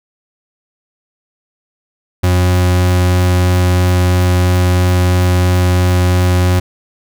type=tone; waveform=40% pulse; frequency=90.3 Hz; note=F#2; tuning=42 cents flat; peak=-8 dBFS; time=2.23-6.6 s; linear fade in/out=10 ms; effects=none